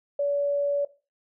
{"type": "tone", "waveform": "sine", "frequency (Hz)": 571, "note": "D5", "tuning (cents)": -49, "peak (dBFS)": -22, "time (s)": [0.19, 0.85], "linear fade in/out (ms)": 5, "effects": ["noise-tail reverb RT60 0.3 s tail -17 dB re dry"]}